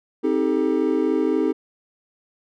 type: chord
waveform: triangle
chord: A half-diminished seventh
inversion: first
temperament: just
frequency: 264 / 316.8 / 396 / 440 Hz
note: C4 / Eb4 / G4 / A4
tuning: +16 / +31 / +18 / 0 cents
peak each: -22 / -20 / -22 / -23 dBFS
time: 0.23-1.53 s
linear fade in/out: 20 ms
effects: none